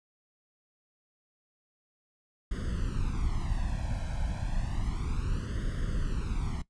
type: noise with flanger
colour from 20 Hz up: brown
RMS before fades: -31 dBFS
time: 2.51-6.62 s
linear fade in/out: 5 ms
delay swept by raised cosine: 0.6 to 1.27 ms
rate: 0.31 Hz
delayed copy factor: +0.95
effects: noise-tail reverb RT60 0.1 s tail -17 dB re dry + resampled to 22050 Hz